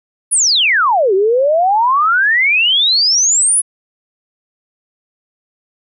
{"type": "exponential two-way sweep", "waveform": "sine", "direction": "down then up", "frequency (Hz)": [10490, 370, 10490], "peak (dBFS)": -9, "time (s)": [0.31, 3.62], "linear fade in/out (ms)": 20, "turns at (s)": 1.14, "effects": []}